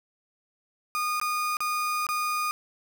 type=tone with dropouts; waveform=35% pulse; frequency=1226 Hz; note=D#6; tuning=26 cents flat; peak=-24 dBFS; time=0.95-2.51 s; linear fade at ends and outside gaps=0 ms; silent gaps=1.199-1.214 / 1.569-1.605 / 2.067-2.089 s; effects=none